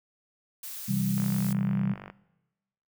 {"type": "noise", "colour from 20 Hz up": "blue", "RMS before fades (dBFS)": -39, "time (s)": [0.63, 1.53], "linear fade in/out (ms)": 5}
{"type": "chord", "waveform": "sine", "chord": "C major", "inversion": "none", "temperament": "equal", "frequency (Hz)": [130.81, 164.81, 196], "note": ["C3", "E3", "G3"], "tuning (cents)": [0, 0, 0], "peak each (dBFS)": [-30, -32, -27], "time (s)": [0.88, 1.94], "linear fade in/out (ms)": 10}
{"type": "click train", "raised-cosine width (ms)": 0.5, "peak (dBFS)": -26, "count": 46, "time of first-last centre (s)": [1.18, 2.1], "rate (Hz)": 48.9}
{"effects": ["noise-tail reverb RT60 1.0 s tail -20 dB re dry"]}